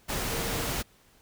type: tone in noise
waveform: sine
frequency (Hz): 461.1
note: A#4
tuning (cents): -19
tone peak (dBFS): -39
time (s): 0.29-0.67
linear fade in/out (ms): 20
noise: pink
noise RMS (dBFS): -31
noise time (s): 0.08-0.83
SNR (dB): -11
effects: pink hiss -61 dBFS RMS until 1.21 s